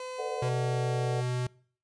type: tone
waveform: 30% pulse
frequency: 509 Hz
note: C5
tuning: 48 cents flat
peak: -34 dBFS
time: 0-0.49 s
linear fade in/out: 2 ms
type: chord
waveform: sine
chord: B minor seventh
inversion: third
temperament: just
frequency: 444.5 / 493.9 / 592.7 / 740.8 Hz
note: A4 / B4 / D5 / F#5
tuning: +18 / 0 / +16 / +2 cents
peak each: -35 / -39 / -40 / -37 dBFS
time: 0.18-1.22 s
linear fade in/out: 20 ms
type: tone with pitch glide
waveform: square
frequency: 126.8 to 124.84 Hz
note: B2 to B2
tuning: +46 to +19 cents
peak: -29 dBFS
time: 0.42-1.47 s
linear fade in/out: 5 ms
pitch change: -27 cents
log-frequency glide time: 0.57-1.29 s
effects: noise-tail reverb RT60 0.5 s tail -23 dB re dry + resampled to 22050 Hz